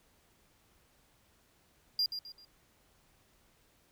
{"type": "tone with echo", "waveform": "triangle", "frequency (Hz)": 4800, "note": "D8", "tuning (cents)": 37, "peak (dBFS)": -26, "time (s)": [1.99, 2.06], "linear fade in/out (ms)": 2, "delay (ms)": 130, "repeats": 3, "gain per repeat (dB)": -9, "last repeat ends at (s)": 2.45, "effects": ["pink hiss -68 dBFS RMS until 3.91 s"]}